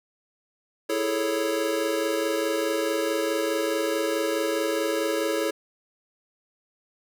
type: chord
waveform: square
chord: A major seventh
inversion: second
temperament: equal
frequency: 329.6 / 415.3 / 440 / 554.4 Hz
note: E4 / G#4 / A4 / C#5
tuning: 0 / 0 / 0 / 0 cents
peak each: -30 / -32 / -30 / -29 dBFS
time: 0.89-5.51 s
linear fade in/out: 10 ms
effects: none